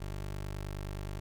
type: tone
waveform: 20% pulse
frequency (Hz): 49.54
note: G1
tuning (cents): +19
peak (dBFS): -32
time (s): 0-1.2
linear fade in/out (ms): 10
effects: none